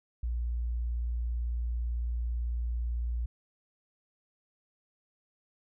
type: tone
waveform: sine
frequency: 59 Hz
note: A#1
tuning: 22 cents sharp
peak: -29 dBFS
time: 0.23-3.26 s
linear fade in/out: 5 ms
effects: none